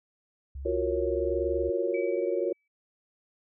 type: tone with pitch glide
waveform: sine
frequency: 68 to 70.11 Hz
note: C#2 to C#2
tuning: -33 to +20 cents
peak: -35 dBFS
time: 0.55-1.7 s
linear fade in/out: 5 ms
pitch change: +53 cents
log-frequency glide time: 1.1-1.52 s
type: chord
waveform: sine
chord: Gb major seventh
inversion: third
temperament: equal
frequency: 349.2 / 370 / 466.2 / 554.4 Hz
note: F4 / Gb4 / Bb4 / Db5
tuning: 0 / 0 / 0 / 0 cents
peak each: -31 dBFS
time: 0.65-2.53 s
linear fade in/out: 10 ms
type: tone with exponential decay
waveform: sine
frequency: 2294 Hz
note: D7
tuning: 41 cents flat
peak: -37 dBFS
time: 1.94-2.68 s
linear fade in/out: 5 ms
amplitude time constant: 160 ms
effects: none